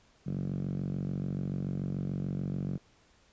5% pulse tone with band-pass filter, 46.9 Hz, F#1, 24 cents sharp, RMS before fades -34 dBFS, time 0.26-2.78 s, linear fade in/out 10 ms, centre 160 Hz, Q 3.8, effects pink hiss -64 dBFS RMS until 3.32 s + resampled to 16000 Hz

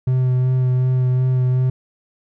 triangle tone with vibrato, 127.7 Hz, C3, 42 cents flat, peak -12 dBFS, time 0.07-1.7 s, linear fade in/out 5 ms, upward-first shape sine, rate 2.7 Hz, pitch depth 15 cents each way, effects none

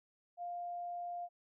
sine tone, 701 Hz, F5, 6 cents sharp, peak -39 dBFS, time 0.37-1.29 s, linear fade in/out 50 ms, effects none

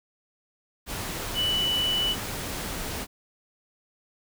sine tone in noise, 2969 Hz, F#7, 5 cents sharp, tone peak -23 dBFS, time 1.34-2.16 s, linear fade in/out 50 ms, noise pink, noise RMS -33 dBFS, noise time 0.86-3.07 s, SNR +7 dB, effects none

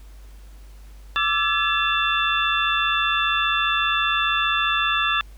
sine tone cluster, 1175 / 1330 / 1708 / 2702 / 3516 Hz, D6 / E6 / G#6 / E7 / A7, +1 / +15 / +48 / +42 / -2 cents, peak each -25 dBFS, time 1.16-5.21 s, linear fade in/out 0 ms, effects added 50 Hz sine -40 dBFS peak until 5.37 s + pink hiss -55 dBFS RMS until 5.37 s

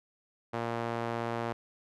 sawtooth tone with band-pass filter, 116.54 Hz, A#2, in tune, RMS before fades -34 dBFS, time 0.53-1.53 s, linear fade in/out 10 ms, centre 800 Hz, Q 0.81, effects none

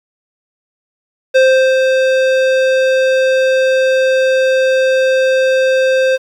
square tone with ADSR envelope, 523.3 Hz, C5, in tune, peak -6 dBFS, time 1.34-6.18 s, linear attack 19 ms, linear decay 390 ms, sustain -4 dB, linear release 33 ms, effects low-pass 4000 Hz 12 dB/octave + 7-bit

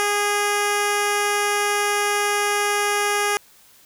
10% pulse tone with low-pass filter, 411.1 Hz, G#4, 18 cents flat, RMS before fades -21 dBFS, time 0-3.37 s, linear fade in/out 0 ms, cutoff 11000 Hz, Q 1.6, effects white hiss -52 dBFS RMS until 3.85 s

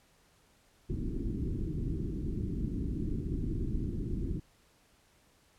pink low-pass noise, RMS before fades -34 dBFS, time 0.89-4.4 s, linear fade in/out 10 ms, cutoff 360 Hz, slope 48 dB/octave, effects pink hiss -66 dBFS RMS until 5.58 s + low-pass 12000 Hz 12 dB/octave

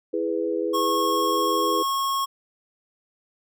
sine chord, E major, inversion none, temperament equal with one note detuned, 329.6 / 415.3 / 496.7 Hz, E4 / G#4 / B4, 0 / 0 / +10 cents, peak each -27 dBFS, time 0.13-1.83 s, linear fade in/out 10 ms
square tone, 1092 Hz, C#6, 26 cents flat, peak -23 dBFS, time 0.73-2.26 s, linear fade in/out 20 ms
effects none

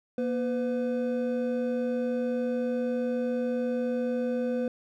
triangle tone pair together, 238.3 / 504 Hz, A#3 / B4, +38 / +35 cents, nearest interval octave + minor second, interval 1297 cents, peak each -27 dBFS, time 0.18-4.68 s, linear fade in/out 2 ms, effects none

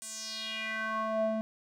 square tone with band-pass filter sweep, 220 Hz, A3, in tune, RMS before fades -34 dBFS, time 0.02-1.41 s, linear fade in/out 0 ms, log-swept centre 8800 to 440 Hz, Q 3.4, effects none

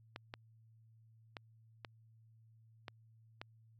clicks, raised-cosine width 0.3 ms, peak -28 dBFS, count 6, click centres 0.161 / 0.339 / 1.368 / 1.848 / 2.882 / 3.415 s, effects added 112 Hz sine -62 dBFS peak until 3.79 s + AAC 48 kbps

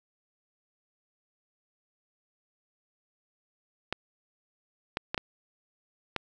clicks, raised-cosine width 0.3 ms, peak -13 dBFS, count 5, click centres 3.926 / 4.971 / 5.145 / 5.178 / 6.163 s, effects none

